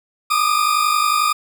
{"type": "tone pair together", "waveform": "40% pulse", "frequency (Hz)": [1190.9, 1242], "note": ["D6", "D#6"], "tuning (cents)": [24, -3], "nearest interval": "minor second", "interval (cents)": 73, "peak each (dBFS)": -17, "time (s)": [0.3, 1.33], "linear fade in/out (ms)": 10, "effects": []}